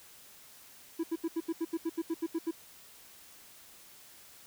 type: tone bursts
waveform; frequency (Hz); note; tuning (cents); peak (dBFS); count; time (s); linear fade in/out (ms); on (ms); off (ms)
triangle; 329.6; E4; 0; -27; 13; 0.99-2.512; 10; 46; 77
effects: white hiss -55 dBFS RMS until 4.46 s